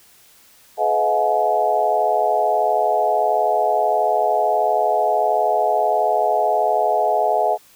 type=tone cluster; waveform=sine; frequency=427.5 / 506 / 637 / 717 / 850 Hz; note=A4 / B4 / D#5 / F5 / G#5; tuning=-50 / +42 / +41 / +45 / +40 cents; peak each=-24 / -27 / -20 / -19 / -22 dBFS; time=0.77-7.58 s; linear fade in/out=50 ms; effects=white hiss -51 dBFS RMS until 7.75 s